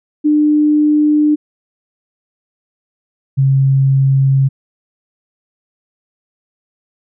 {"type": "tone pair in turn", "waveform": "sine", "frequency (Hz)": [300, 135.42], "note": ["D4", "C#3"], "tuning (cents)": [37, -40], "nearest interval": "octave + major second", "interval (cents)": 1377, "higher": "first", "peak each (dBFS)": -8, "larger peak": "neither", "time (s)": [[0.24, 1.36], [3.37, 4.49]], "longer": "neither", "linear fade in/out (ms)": 20, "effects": []}